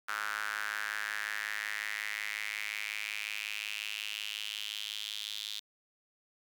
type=tone with high-pass filter sweep; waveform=sawtooth; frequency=105.5 Hz; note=G#2; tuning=28 cents sharp; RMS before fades=-38 dBFS; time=0.08-5.6 s; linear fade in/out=10 ms; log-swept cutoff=1400 to 3600 Hz; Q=4.8; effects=none